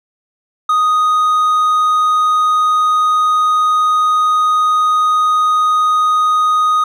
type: tone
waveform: triangle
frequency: 1244.5 Hz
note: D#6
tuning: in tune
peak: -8 dBFS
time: 0.69-6.84 s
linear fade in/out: 5 ms
effects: none